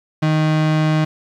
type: tone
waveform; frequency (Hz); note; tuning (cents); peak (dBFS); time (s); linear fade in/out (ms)
35% pulse; 155.56; D#3; 0; -12; 0.22-1.05; 10
effects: low-pass 4000 Hz 12 dB/octave + 8-bit